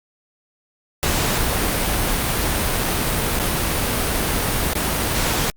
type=noise with dropouts; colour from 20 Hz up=pink; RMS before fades=-20 dBFS; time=1.03-5.5 s; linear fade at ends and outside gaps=0 ms; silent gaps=3.391-3.398 / 4.733-4.753 s; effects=Opus 48 kbps

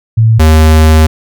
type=tone pair in turn; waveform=sine / square; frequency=112 / 78.59 Hz; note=A2 / D#2; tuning=+31 / +18 cents; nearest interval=tritone; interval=613 cents; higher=first; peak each=-3 dBFS; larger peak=neither; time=0.17-0.39 / 0.39-1.07 s; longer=second; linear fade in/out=10 ms; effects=none

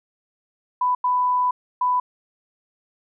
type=tone bursts at uneven times; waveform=sine; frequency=995 Hz; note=B5; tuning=13 cents sharp; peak=-17 dBFS; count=3; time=0.81-0.95 / 1.04-1.51 / 1.81-2 s; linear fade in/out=5 ms; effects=none

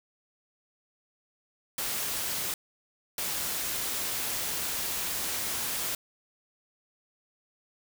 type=noise bursts at uneven times; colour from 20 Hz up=white; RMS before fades=-32 dBFS; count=2; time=1.78-2.54 / 3.18-5.95 s; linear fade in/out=2 ms; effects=none

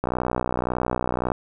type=click train; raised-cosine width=1 ms; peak=-9 dBFS; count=80; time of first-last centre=0.04-1.318 s; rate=61.8 Hz; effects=none

